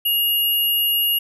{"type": "tone pair together", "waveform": "sine", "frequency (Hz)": [2851, 11404], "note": ["F7", "F9"], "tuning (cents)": [35, 35], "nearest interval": "2 octaves", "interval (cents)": 2400, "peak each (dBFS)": -19, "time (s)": [0.05, 1.19], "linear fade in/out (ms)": 10, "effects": []}